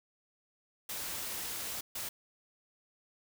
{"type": "noise bursts at uneven times", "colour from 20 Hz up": "white", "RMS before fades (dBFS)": -39, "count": 2, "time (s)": [[0.89, 1.81], [1.95, 2.09]], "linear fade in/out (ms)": 5, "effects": []}